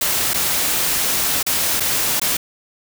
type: noise with dropouts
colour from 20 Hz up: white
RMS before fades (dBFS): -19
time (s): 0.01-2.37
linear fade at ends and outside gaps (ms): 5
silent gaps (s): 0.335-0.342 / 1.429-1.464 / 1.799-1.804 / 2.198-2.215
effects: none